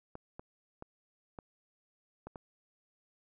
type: clicks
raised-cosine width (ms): 1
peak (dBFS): -30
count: 6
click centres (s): 0.154 / 0.395 / 0.824 / 1.388 / 2.27 / 2.358
effects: none